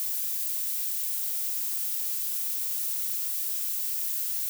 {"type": "noise", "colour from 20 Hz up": "violet", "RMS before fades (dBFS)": -30, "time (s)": [0, 4.49], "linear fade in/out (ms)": 0, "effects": []}